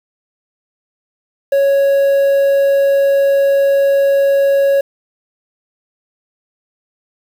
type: tone with quantisation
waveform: triangle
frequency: 554.4 Hz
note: C#5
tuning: in tune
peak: -7 dBFS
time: 1.52-4.81 s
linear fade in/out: 5 ms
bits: 6
effects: none